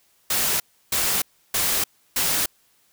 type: noise bursts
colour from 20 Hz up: white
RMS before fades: -22 dBFS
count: 4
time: 0.3-2.46 s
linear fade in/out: 5 ms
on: 300 ms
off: 320 ms
effects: white hiss -62 dBFS RMS until 2.92 s